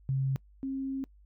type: tone pair in turn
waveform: sine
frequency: 134.3 / 268.6 Hz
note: C3 / C4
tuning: +46 / +46 cents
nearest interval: octave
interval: 1200 cents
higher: second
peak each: -26 / -31 dBFS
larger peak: first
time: 0.09-0.36 / 0.63-1.04 s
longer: second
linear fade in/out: 0 ms
effects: noise-tail reverb RT60 0.1 s tail -24 dB re dry + added 50 Hz sine -55 dBFS peak until 1.25 s